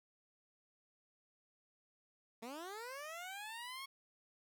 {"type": "linear sweep", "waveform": "15% pulse", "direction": "up", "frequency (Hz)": [217.1, 1105], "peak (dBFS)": -39, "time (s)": [2.42, 3.86], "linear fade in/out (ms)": 10, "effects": []}